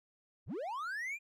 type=linear sweep; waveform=triangle; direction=up; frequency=46.25 to 2461 Hz; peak=-35 dBFS; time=0.46-1.19 s; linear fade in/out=50 ms; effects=none